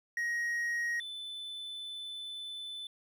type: tone pair in turn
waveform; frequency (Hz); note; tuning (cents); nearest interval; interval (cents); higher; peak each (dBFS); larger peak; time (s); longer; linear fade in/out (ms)
triangle; 1885 / 3511; A#6 / A7; +19 / -4; major seventh; 1077; second; -29 / -38; first; 0.17-1 / 1-2.87; second; 2
effects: none